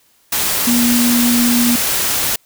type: tone in noise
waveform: sine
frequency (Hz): 239.9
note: A#3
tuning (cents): +50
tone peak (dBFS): -12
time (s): 0.67-1.76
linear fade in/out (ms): 5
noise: white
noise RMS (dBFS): -17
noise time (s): 0.32-2.36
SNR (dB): +2
effects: white hiss -55 dBFS RMS until 2.45 s